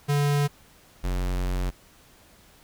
square tone pair in turn, 144.3 / 45.45 Hz, D3 / F#1, -30 / -30 cents, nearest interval octave + minor sixth, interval 2000 cents, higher first, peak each -21 / -25 dBFS, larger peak first, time 0.08-0.48 / 1.03-1.71 s, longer second, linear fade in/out 20 ms, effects pink hiss -55 dBFS RMS until 2.63 s

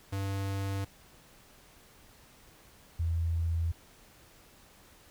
square / sine tone pair in turn, 98 / 83.07 Hz, G2 / E2, 0 / +14 cents, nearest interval minor third, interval 286 cents, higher first, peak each -32 / -27 dBFS, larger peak second, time 0.12-0.85 / 2.99-3.72 s, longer neither, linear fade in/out 10 ms, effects pink hiss -58 dBFS RMS until 5.1 s

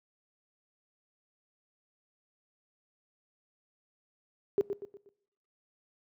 sine tone with echo, 401.9 Hz, G4, 43 cents sharp, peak -22 dBFS, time 4.58-4.61 s, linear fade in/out 0 ms, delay 120 ms, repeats 4, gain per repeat -8 dB, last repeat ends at 5.09 s, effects noise-tail reverb RT60 0.8 s tail -22 dB re dry + high-pass 100 Hz 12 dB/octave

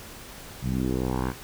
10% pulse tone with low-pass filter sweep, 63.7 Hz, C2, 46 cents flat, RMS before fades -27 dBFS, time 0.61-1.34 s, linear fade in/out 50 ms, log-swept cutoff 140 to 1700 Hz, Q 1.8, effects pink hiss -43 dBFS RMS until 1.43 s

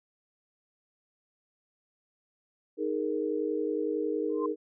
sine chord, D# suspended fourth, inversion none, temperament equal, 311.1 / 415.3 / 466.2 Hz, D#4 / G#4 / A#4, 0 / 0 / 0 cents, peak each -32 dBFS, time 2.77-4.56 s, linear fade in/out 50 ms
sine tone with exponential growth, 1041 Hz, C6, 9 cents flat, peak -29 dBFS, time 4.29-4.46 s, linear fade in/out 5 ms, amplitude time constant 36 ms
effects none

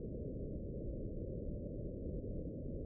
pink low-pass noise, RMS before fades -43 dBFS, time 0-2.85 s, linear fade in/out 2 ms, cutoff 590 Hz, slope 96 dB/octave, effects none

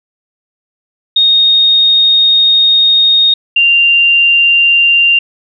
sine tone pair in turn, 3714 / 2782 Hz, A#7 / F7, -7 / -7 cents, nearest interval perfect fourth, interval 500 cents, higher first, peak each -5 dBFS, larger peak neither, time 1.16-3.34 / 3.56-5.19 s, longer first, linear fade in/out 5 ms, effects none

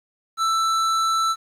square tone, 1326 Hz, E6, 10 cents sharp, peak -19 dBFS, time 0.37-1.36 s, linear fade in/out 50 ms, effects low-pass 8000 Hz 12 dB/octave + 9-bit

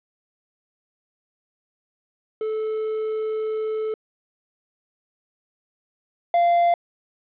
triangle tone pair in turn, 435.6 / 691.5 Hz, A4 / F5, -17 / -17 cents, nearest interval minor sixth, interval 800 cents, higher second, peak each -21 / -13 dBFS, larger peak second, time 2.41-3.94 / 6.34-6.74 s, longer first, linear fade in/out 2 ms, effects resampled to 8000 Hz + 9-bit

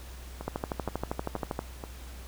two click trains, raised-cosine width 1 ms, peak -23 / -16 dBFS, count 4 / 15, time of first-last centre 0.41-1.839 / 0.48-1.591 s, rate 2.1 / 12.6 Hz, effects added 62 Hz sine -42 dBFS peak until 2.27 s + pink hiss -50 dBFS RMS until 2.27 s

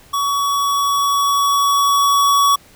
square tone with level ramp, 1128 Hz, C#6, 30 cents sharp, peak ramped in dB -17 to -11 dBFS, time 0.13-2.56 s, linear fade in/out 10 ms, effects pink hiss -47 dBFS RMS until 2.75 s

